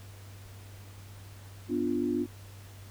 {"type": "chord", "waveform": "sine", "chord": "B diminished", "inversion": "none", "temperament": "equal", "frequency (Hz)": [246.9, 293.7, 349.2], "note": ["B3", "D4", "F4"], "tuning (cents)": [0, 0, 0], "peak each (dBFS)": -31, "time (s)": [1.68, 2.27], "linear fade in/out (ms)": 50, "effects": ["added 98 Hz sine -46 dBFS peak until 2.9 s", "pink hiss -54 dBFS RMS until 2.9 s"]}